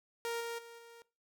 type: tone with level steps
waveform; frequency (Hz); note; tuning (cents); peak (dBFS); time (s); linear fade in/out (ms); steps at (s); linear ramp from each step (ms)
sawtooth; 466.2; A#4; 0; -31 / -34 / -46 / -49; 0.25-1.02; 0; 0.4 / 0.58 / 0.78; 10
effects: noise-tail reverb RT60 0.3 s tail -20 dB re dry